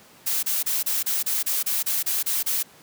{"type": "noise bursts", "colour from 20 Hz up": "blue", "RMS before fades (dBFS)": -24, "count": 12, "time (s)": [0.26, 2.63], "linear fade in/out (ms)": 10, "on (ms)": 170, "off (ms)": 30, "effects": ["pink hiss -51 dBFS RMS until 2.82 s", "high-pass 150 Hz 12 dB/octave"]}